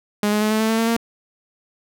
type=tone with pitch steps; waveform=sawtooth; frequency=207.7 / 210.8 / 214 / 217.3 / 220.6 / 223.9 / 227.3 / 230.7 Hz; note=G#3 / G#3 / A3 / A3 / A3 / A3 / A#3 / A#3; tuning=0 / +26 / -48 / -21 / +5 / +30 / -43 / -18 cents; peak=-13 dBFS; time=0.23-0.966 s; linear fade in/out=2 ms; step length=92 ms; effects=none

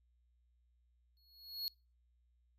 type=tone with exponential growth; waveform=square; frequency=4331 Hz; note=C#8; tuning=41 cents flat; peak=-35 dBFS; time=1.17-1.68 s; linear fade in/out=0 ms; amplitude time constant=110 ms; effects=noise-tail reverb RT60 0.3 s tail -26 dB re dry + added 60 Hz sine -70 dBFS peak until 2.58 s

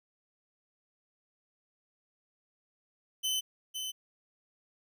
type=tone with echo; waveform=sawtooth; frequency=3043 Hz; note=F#7; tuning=48 cents sharp; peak=-26 dBFS; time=3.23-3.41 s; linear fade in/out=20 ms; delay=510 ms; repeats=1; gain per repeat=-6 dB; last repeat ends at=3.92 s; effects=none

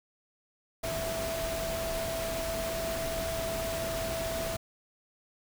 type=tone in noise; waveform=sine; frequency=659.3 Hz; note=E5; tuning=in tune; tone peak=-33 dBFS; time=0.83-4.57 s; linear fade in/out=10 ms; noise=pink; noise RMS=-36 dBFS; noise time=0.83-4.57 s; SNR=0 dB; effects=none

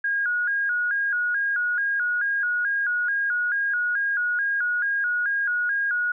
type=tone with vibrato; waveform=sine; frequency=1537 Hz; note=G6; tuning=35 cents flat; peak=-21 dBFS; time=0.04-6.12 s; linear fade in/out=5 ms; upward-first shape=square; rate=2.3 Hz; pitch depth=100 cents each way; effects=none

